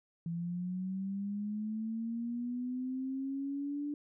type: linear sweep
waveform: sine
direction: up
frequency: 166.4 to 293.7 Hz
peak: -34 dBFS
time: 0.26-3.94 s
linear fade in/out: 2 ms
effects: none